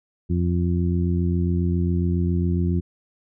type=harmonic tone; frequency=87.31 Hz; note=F2; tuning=in tune; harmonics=1 / 2 / 3 / 4; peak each=-21 / -23 / -30 / -30 dBFS; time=0.29-2.81 s; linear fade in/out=20 ms; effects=none